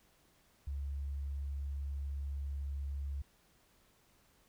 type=tone; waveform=sine; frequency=69.9 Hz; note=C#2; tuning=15 cents sharp; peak=-36 dBFS; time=0.67-3.22 s; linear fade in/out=5 ms; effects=pink hiss -69 dBFS RMS until 4.48 s